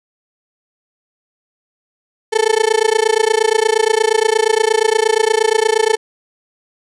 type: tone with amplitude modulation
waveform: 35% pulse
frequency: 440 Hz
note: A4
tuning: in tune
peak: -6 dBFS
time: 2.32-5.97 s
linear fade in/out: 20 ms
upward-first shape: sine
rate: 28.5 Hz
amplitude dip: 100%
effects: resampled to 24000 Hz